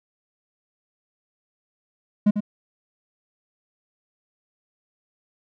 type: tone with echo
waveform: triangle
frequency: 207.7 Hz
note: G#3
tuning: in tune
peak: -11 dBFS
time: 2.26-2.31 s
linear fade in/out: 10 ms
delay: 96 ms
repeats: 1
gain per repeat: -8 dB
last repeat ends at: 2.406 s
effects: none

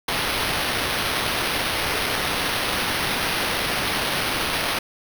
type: noise with sample-and-hold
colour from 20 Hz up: blue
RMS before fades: -24 dBFS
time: 0.08-4.79 s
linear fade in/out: 5 ms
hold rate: 7350 Hz
effects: none

